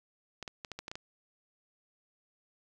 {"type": "clicks", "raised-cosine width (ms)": 0.2, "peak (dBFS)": -23, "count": 8, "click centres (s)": [0.427, 0.478, 0.648, 0.717, 0.79, 0.881, 0.915, 0.955], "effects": ["9-bit"]}